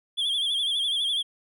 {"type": "tone with vibrato", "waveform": "triangle", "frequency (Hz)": 3322, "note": "G#7", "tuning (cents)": 0, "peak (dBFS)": -22, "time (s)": [0.17, 1.23], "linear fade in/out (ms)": 20, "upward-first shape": "sine", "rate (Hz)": 12, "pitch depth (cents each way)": 83, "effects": []}